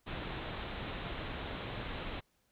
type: low-pass noise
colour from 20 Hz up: pink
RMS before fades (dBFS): -41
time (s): 0.06-2.21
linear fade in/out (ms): 20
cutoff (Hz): 3900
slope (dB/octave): 96
effects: pink hiss -75 dBFS RMS until 2.51 s